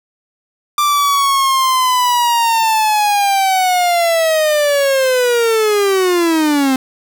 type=linear sweep; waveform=45% pulse; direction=down; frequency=1184 to 258.2 Hz; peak=-11 dBFS; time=0.78-6.76 s; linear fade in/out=2 ms; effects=none